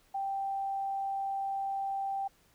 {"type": "tone", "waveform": "sine", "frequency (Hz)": 784, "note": "G5", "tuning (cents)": 0, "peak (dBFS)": -31, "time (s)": [0.14, 2.28], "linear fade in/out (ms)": 10, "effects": ["pink hiss -66 dBFS RMS until 2.54 s"]}